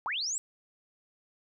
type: linear sweep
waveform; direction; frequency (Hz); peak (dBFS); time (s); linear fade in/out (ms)
sine; up; 784 to 7902; -30; 0.06-0.38; 0
effects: none